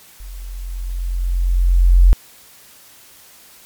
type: tone with level ramp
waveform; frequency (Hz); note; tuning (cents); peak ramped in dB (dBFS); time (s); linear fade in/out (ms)
sine; 44.26; F1; +24; -30 to -4; 0.2-2.13; 0
effects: white hiss -45 dBFS RMS until 3.65 s + MP3 96 kbps